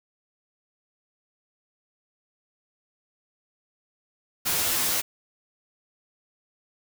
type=noise with comb filter; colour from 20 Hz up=white; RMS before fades=-25 dBFS; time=4.45-5.02 s; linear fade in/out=20 ms; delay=12 ms; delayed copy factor=+0.85; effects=none